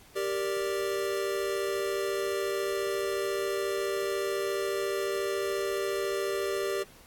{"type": "chord", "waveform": "square", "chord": "G minor", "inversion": "none", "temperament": "equal", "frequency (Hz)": [392, 466.2, 587.3], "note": ["G4", "Bb4", "D5"], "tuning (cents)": [0, 0, 0], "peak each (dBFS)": [-31, -36, -36], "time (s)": [0.15, 6.84], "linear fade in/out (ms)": 20, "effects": ["pink hiss -55 dBFS RMS until 7.06 s", "AAC 64 kbps"]}